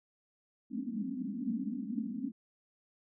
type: band-pass noise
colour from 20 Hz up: white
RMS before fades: -37 dBFS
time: 0.7-2.32 s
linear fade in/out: 20 ms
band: 190 to 280 Hz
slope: 96 dB/octave
effects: none